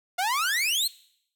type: exponential sweep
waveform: sawtooth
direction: up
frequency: 696 to 4380 Hz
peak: -20 dBFS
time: 0.18-0.88 s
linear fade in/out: 10 ms
effects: noise-tail reverb RT60 0.7 s tail -21 dB re dry